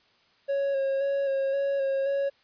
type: tone with vibrato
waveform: triangle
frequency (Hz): 549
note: C#5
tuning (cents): -17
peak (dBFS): -22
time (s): 0.48-2.3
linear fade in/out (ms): 20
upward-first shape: square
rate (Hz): 1.9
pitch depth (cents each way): 20
effects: white hiss -63 dBFS RMS until 2.43 s + resampled to 11025 Hz